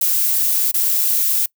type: noise with dropouts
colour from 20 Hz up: violet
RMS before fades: -17 dBFS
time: 0.01-1.46 s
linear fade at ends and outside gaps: 5 ms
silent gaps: 0.715-0.741 s
effects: noise-tail reverb RT60 0.1 s tail -24 dB re dry